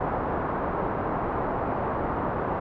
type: low-pass noise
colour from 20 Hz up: white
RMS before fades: -28 dBFS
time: 0-2.6 s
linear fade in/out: 10 ms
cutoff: 1100 Hz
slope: 24 dB/octave
effects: none